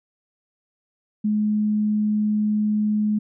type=tone; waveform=sine; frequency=211.5 Hz; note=G#3; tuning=32 cents sharp; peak=-18 dBFS; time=1.24-3.19 s; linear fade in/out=10 ms; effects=none

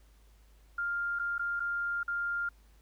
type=tone with dropouts; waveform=sine; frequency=1400 Hz; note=F6; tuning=4 cents sharp; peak=-30 dBFS; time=0.78-2.49 s; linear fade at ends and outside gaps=5 ms; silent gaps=1.19-1.195 / 1.382-1.393 / 1.597-1.602 / 2.032-2.079 s; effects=added 52 Hz sine -57 dBFS peak until 2.81 s + pink hiss -68 dBFS RMS until 2.81 s

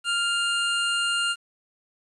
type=tone pair together; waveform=square; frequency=1396.9 / 2810 Hz; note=F6 / F7; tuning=0 / +10 cents; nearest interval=octave; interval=1210 cents; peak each=-26 dBFS; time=0.04-1.36 s; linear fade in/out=50 ms; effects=resampled to 24000 Hz + 9-bit

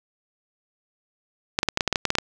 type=clicks; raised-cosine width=0.2 ms; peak=-3 dBFS; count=12; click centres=1.589 / 1.631 / 1.687 / 1.774 / 1.808 / 1.877 / 1.927 / 1.958 / 2.053 / 2.104 / 2.153 / 2.185 s; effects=none

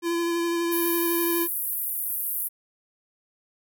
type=tone with vibrato; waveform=square; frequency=340 Hz; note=F4; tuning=46 cents flat; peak=-24 dBFS; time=0.02-1.48 s; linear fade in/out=50 ms; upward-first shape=sine; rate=12 Hz; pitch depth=15 cents each way
type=band-pass noise; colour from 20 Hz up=pink; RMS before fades=-29 dBFS; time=0.71-2.49 s; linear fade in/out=20 ms; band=11000 to 16000 Hz; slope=48 dB/octave
effects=none

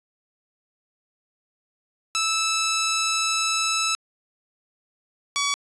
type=tone pair in turn; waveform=10% pulse; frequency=1313 / 1134.5 Hz; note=E6 / C#6; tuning=-7 / +40 cents; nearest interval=minor third; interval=253 cents; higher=first; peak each=-13 dBFS; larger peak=neither; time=2.15-3.95 / 5.36-5.54 s; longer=first; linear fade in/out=0 ms; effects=resampled to 22050 Hz

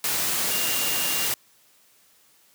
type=tone in noise; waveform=sine; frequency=2803 Hz; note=F7; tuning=6 cents sharp; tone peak=-31 dBFS; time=0.51-1.27 s; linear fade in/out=2 ms; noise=white; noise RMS=-25 dBFS; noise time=0.04-1.34 s; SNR=-9 dB; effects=white hiss -59 dBFS RMS until 2.54 s + high-pass 100 Hz 12 dB/octave

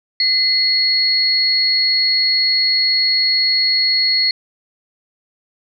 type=tone pair together; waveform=sine; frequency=2045 / 4333 Hz; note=C7 / C#8; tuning=-40 / -40 cents; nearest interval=octave + minor second; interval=1300 cents; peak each=-21 / -13 dBFS; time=0.2-4.31 s; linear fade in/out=2 ms; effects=none

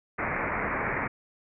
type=low-pass noise; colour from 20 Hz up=white; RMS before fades=-30 dBFS; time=0.18-1.08 s; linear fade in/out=10 ms; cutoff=2300 Hz; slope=96 dB/octave; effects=none

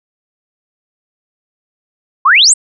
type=exponential sweep; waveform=sine; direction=up; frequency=987.8 to 8870 Hz; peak=-4 dBFS; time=2.25-2.54 s; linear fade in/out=10 ms; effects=none

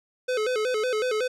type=tone with vibrato; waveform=square; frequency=466.2 Hz; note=A#4; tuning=in tune; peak=-24 dBFS; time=0.28-1.28 s; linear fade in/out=10 ms; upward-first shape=square; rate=5.4 Hz; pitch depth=140 cents each way; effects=low-pass 7000 Hz 12 dB/octave

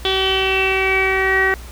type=tone with low-pass filter sweep; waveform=sawtooth; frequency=381.9 Hz; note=G4; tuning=45 cents flat; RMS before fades=-17 dBFS; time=0.05-1.54 s; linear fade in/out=0 ms; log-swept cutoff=3400 to 1800 Hz; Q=9.7; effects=added 60 Hz sine -32 dBFS peak until 1.71 s + pink hiss -40 dBFS RMS until 1.71 s

